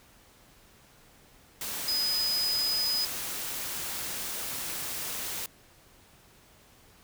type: tone in noise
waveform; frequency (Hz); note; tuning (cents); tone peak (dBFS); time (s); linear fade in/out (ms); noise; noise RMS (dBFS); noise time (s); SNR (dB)
sine; 5000; D#8; +8; -26; 1.88-3.05; 2; white; -35; 1.61-5.46; +6
effects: pink hiss -58 dBFS RMS until 7.03 s